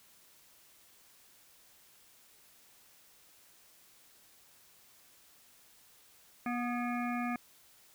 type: harmonic tone with a mistuned harmonic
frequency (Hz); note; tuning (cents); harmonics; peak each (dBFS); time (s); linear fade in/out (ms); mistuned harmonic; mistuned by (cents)
241.7; B3; -37; 1 / 3 / 5 / 7 / 9 / 10; -34 / -39 / -41 / -45 / -45 / -47; 6.46-7.36; 2; 5; +30
effects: white hiss -62 dBFS RMS until 7.94 s